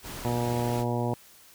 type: noise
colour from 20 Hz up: pink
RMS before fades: -39 dBFS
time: 0.02-0.85 s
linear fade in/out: 50 ms
type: harmonic tone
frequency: 120 Hz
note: B2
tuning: 49 cents flat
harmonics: 1 / 2 / 3 / 4 / 5 / 6 / 7 / 8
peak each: -29 / -32 / -34 / -35 / -36 / -37 / -37 / -38 dBFS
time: 0.25-1.14 s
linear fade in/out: 0 ms
effects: white hiss -54 dBFS RMS until 1.54 s